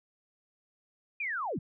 sine linear sweep, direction down, 2489 to 103.83 Hz, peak -31 dBFS, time 1.2-1.59 s, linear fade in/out 5 ms, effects none

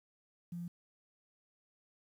sine tone, 173 Hz, F3, 16 cents flat, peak -39 dBFS, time 0.52-0.68 s, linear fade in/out 5 ms, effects 11-bit

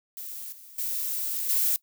violet noise with level steps, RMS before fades -38 / -48 / -30 / -24 dBFS, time 0.17-1.76 s, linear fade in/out 0 ms, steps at 0.52 / 0.78 / 1.49 s, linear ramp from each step 5 ms, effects noise-tail reverb RT60 0.1 s tail -20 dB re dry

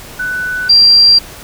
sine tone pair in turn, 1492 / 4737 Hz, F#6 / D8, +14 / +14 cents, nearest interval octave + minor sixth, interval 2000 cents, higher second, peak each -15 / -3 dBFS, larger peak second, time 0.19-0.69 / 0.69-1.19 s, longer neither, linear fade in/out 10 ms, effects pink hiss -32 dBFS RMS until 1.43 s

